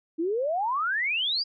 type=exponential sweep; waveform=sine; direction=up; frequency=309.9 to 4969 Hz; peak=-24 dBFS; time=0.18-1.44 s; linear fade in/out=20 ms; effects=none